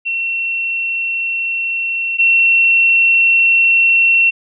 sine tone pair in turn, 2716 / 2716 Hz, F7 / F7, -49 / -49 cents, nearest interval unison, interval 0 cents, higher neither, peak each -16 / -8 dBFS, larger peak second, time 0.05-2.18 / 2.18-4.31 s, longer neither, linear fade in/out 20 ms, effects none

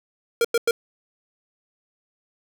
square tone bursts, 466.2 Hz, A#4, in tune, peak -17 dBFS, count 3, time 0.41-0.71 s, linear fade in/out 2 ms, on 36 ms, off 96 ms, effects none

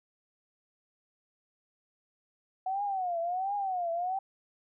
sine tone with vibrato, 740 Hz, F#5, in tune, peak -29 dBFS, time 2.66-4.19 s, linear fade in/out 5 ms, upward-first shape triangle, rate 1.4 Hz, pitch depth 190 cents each way, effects none

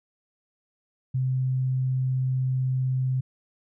sine tone, 129.7 Hz, C3, 15 cents flat, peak -22 dBFS, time 1.14-3.21 s, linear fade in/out 10 ms, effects none

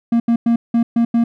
triangle tone bursts at uneven times, 233.1 Hz, A#3, in tune, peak -9 dBFS, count 6, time 0.12-0.2 / 0.28-0.36 / 0.46-0.56 / 0.74-0.83 / 0.96-1.05 / 1.14-1.24 s, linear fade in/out 5 ms, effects none

